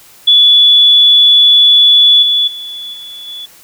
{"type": "tone with level steps", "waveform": "sine", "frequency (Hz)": 3432, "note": "A7", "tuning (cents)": -44, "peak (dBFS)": [-3, -8, -22, -26, -23], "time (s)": [0.27, 3.46], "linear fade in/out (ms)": 10, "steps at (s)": [2.22, 2.47, 2.93, 3.27], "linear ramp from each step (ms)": 10, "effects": ["white hiss -41 dBFS RMS until 3.63 s"]}